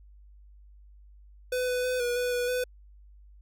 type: tone with pitch steps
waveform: square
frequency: 502 / 497.9 / 504 / 484.2 / 493.7 / 489.2 / 500 Hz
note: B4 / B4 / B4 / B4 / B4 / B4 / B4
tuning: +28 / +14 / +35 / -34 / -1 / -16 / +21 cents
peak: -27 dBFS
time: 1.52-2.64 s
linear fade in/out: 5 ms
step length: 160 ms
effects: added 50 Hz sine -50 dBFS peak until 3.41 s